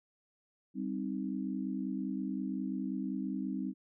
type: chord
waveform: sine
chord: C minor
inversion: second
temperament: equal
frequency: 196 / 261.6 / 311.1 Hz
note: G3 / C4 / Eb4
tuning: 0 / 0 / 0 cents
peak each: -37 / -37 / -40 dBFS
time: 0.74-3.74 s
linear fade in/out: 50 ms
effects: none